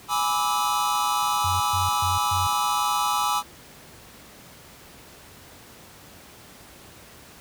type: chord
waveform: square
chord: E dominant seventh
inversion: first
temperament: equal with one note detuned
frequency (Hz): 830.6 / 987.8 / 1174.7 / 1296.6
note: G#5 / B5 / D6 / E6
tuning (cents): 0 / 0 / 0 / -29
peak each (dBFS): -28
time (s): 0.08-3.43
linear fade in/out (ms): 50
type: tone bursts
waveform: sine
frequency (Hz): 91.7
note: F#2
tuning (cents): -15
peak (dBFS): -26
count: 4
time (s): 1.44-2.47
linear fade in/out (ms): 5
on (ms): 160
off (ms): 130
effects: pink hiss -47 dBFS RMS until 7.4 s + high-pass 60 Hz 12 dB/octave